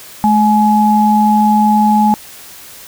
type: tone pair together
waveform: sine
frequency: 213.5 / 843.7 Hz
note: G#3 / G#5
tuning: +48 / +27 cents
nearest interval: 2 octaves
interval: 2379 cents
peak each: -10 dBFS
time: 0.24-2.14 s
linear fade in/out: 0 ms
effects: white hiss -35 dBFS RMS until 2.87 s